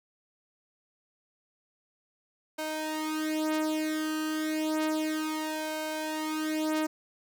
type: tone with flanger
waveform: sawtooth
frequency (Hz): 311.1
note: D#4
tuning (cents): 0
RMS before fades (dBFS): -31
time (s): 2.58-6.87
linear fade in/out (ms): 10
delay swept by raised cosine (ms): 1.9 to 3.9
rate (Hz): 0.31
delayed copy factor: +0.85
effects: none